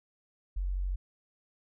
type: tone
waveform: sine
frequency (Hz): 46.25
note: F#1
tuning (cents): 0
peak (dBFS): -29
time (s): 0.56-0.96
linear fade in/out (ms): 10
effects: none